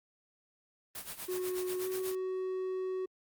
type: noise with tremolo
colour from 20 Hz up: white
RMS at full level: -40 dBFS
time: 0.95-2.15 s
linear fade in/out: 2 ms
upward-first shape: sine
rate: 8.2 Hz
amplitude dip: 75%
type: tone with pitch glide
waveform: triangle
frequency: 366.2 to 373.7 Hz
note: F#4 to F#4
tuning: -18 to +17 cents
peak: -31 dBFS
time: 1.28-3.06 s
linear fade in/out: 10 ms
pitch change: +35 cents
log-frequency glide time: 1.8-1.86 s
effects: Opus 32 kbps